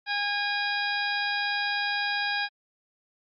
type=harmonic tone with a mistuned harmonic; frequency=818 Hz; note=G#5; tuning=26 cents flat; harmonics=1 / 2 / 3 / 4 / 5 / 6; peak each=-32 / -29 / -34 / -37 / -35 / -36 dBFS; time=0.06-2.49 s; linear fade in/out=50 ms; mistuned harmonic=5; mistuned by=-81 cents; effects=Opus 48 kbps